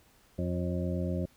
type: harmonic tone with a mistuned harmonic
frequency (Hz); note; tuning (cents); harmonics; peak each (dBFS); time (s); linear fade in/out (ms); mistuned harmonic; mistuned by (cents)
88.4; F2; +22; 1 / 2 / 3 / 4 / 6 / 7; -33 / -33 / -39 / -39 / -39 / -42; 0.38-1.26; 10; 6; +26
effects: pink hiss -63 dBFS RMS until 1.36 s